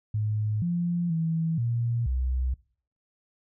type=tone with pitch steps; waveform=sine; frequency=106.8 / 173.4 / 163 / 117.9 / 63.7 Hz; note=G#2 / F3 / E3 / A#2 / C2; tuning=+49 / -12 / -19 / +20 / -46 cents; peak=-24 dBFS; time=0.14-2.54 s; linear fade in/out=5 ms; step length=480 ms; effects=noise-tail reverb RT60 0.5 s tail -22 dB re dry